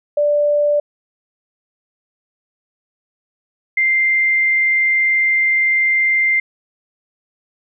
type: tone pair in turn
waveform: sine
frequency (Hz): 587.3 / 2093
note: D5 / C7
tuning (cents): 0 / 0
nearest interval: octave + minor seventh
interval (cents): 2200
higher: second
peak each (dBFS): -12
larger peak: neither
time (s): 0.17-0.8 / 3.77-6.4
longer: second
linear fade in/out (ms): 5
effects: none